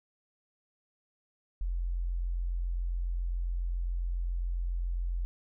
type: tone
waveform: sine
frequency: 43.65 Hz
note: F1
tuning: in tune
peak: -29 dBFS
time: 1.61-5.25 s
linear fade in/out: 0 ms
effects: none